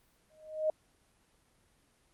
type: tone with exponential growth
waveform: sine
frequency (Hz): 622.3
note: D#5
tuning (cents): 0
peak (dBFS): -24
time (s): 0.3-0.7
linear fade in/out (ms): 2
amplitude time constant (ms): 85
effects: pink hiss -69 dBFS RMS until 2.13 s + Opus 24 kbps